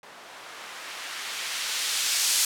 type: noise with low-pass filter sweep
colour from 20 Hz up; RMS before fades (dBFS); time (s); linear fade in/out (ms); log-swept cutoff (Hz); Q
violet; -30; 0.03-2.45; 2; 730 to 6300; 0.71
effects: none